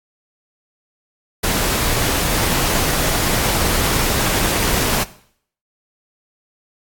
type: noise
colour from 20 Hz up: pink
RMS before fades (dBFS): -18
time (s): 1.43-5.04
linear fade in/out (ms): 10
effects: noise-tail reverb RT60 0.6 s tail -17 dB re dry + AAC 64 kbps